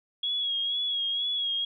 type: tone with vibrato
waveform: sine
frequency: 3322 Hz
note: G#7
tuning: in tune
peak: -26 dBFS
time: 0.23-1.65 s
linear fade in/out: 5 ms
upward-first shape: sine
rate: 2.1 Hz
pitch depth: 42 cents each way
effects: none